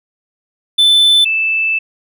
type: tone pair in turn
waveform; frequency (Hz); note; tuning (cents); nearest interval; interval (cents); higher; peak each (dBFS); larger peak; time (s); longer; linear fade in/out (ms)
triangle / sine; 3520 / 2637; A7 / E7; 0 / 0; perfect fourth; 500; first; -5 / -12; first; 0.78-1.25 / 1.25-1.79; second; 10
effects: none